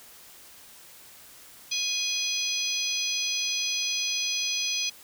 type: harmonic tone with a mistuned harmonic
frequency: 829 Hz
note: G#5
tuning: 3 cents flat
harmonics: 3 / 4 / 5 / 6 / 7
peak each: -32 / -32 / -35 / -33 / -31 dBFS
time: 1.71-4.9 s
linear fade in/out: 10 ms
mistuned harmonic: 7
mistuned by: +75 cents
effects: white hiss -50 dBFS RMS until 5.03 s